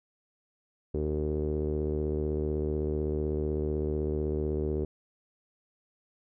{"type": "tone with low-pass filter", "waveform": "sawtooth", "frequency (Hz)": 75.9, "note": "D#2", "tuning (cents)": -42, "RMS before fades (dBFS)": -30, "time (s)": [0.94, 4.85], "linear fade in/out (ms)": 5, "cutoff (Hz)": 410, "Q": 6.5, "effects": []}